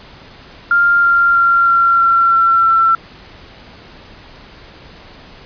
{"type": "tone with pitch steps", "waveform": "sine", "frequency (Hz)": [1396.9, 1388.1, 1379.3, 1370.5, 1361.8, 1353.2, 1344.6], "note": ["F6", "F6", "F6", "F6", "F6", "E6", "E6"], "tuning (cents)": [0, -11, -22, -33, -44, 45, 34], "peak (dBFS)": -8, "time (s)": [0.71, 2.95], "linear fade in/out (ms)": 2, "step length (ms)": 320, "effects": ["pink hiss -39 dBFS RMS until 5.45 s", "resampled to 11025 Hz"]}